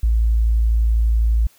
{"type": "tone", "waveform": "sine", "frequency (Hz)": 56, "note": "A1", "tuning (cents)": 31, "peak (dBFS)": -13, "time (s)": [0.03, 1.47], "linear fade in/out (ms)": 5, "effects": ["white hiss -54 dBFS RMS until 1.58 s"]}